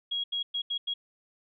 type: tone bursts at uneven times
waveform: sine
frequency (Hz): 3300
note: G#7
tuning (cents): -12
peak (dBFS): -28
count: 5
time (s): 0.11-0.24 / 0.32-0.43 / 0.54-0.62 / 0.7-0.78 / 0.87-0.94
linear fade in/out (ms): 10
effects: none